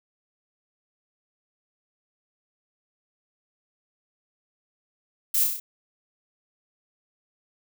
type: noise with echo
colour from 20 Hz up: violet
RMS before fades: -23 dBFS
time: 5.34-5.44 s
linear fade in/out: 5 ms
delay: 32 ms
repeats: 5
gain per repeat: -3 dB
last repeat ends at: 5.6 s
effects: none